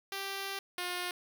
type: tone pair in turn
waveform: 5% pulse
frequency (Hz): 392 / 356.9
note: G4 / F4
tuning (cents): 0 / +38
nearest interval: major second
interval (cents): 162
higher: first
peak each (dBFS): -25 / -23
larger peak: second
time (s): 0.12-0.59 / 0.78-1.11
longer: first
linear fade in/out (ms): 2
effects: none